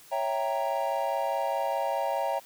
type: chord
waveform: triangle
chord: C# diminished seventh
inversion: none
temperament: equal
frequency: 554.4 / 659.3 / 784 / 932.3 Hz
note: C#5 / E5 / G5 / Bb5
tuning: 0 / 0 / 0 / 0 cents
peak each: -30 dBFS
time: 0.11-2.4 s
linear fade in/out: 20 ms
effects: white hiss -53 dBFS RMS until 2.45 s + high-pass 80 Hz 12 dB/octave